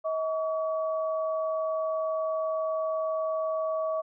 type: tone pair together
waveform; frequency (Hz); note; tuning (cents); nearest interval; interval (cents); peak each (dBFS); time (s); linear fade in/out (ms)
sine; 637 / 1135; D#5 / C#6; +41 / +41; minor seventh; 1000; -27 / -34; 0.04-4.02; 20
effects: none